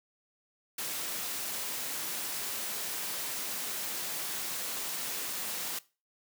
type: noise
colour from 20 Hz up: white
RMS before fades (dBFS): -36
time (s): 0.78-5.79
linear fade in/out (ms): 5
effects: noise-tail reverb RT60 0.3 s tail -19 dB re dry + high-pass 150 Hz 12 dB/octave